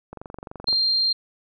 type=click train; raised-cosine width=1 ms; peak=-22 dBFS; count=15; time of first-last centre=0.13-0.728 s; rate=23.4 Hz
type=tone; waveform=sine; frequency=4186 Hz; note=C8; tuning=in tune; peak=-18 dBFS; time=0.67-1.13 s; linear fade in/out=10 ms
effects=none